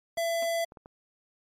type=tone; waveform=square; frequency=670 Hz; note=E5; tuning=28 cents sharp; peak=-27 dBFS; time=0.17-0.65 s; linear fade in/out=10 ms
type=clicks; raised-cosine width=1 ms; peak=-33 dBFS; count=4; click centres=0.173 / 0.721 / 0.772 / 0.859 s
type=tone with exponential decay; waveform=15% pulse; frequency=261.6 Hz; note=C4; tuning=in tune; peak=-35 dBFS; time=0.42-0.5 s; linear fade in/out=5 ms; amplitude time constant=16 ms
effects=MP3 64 kbps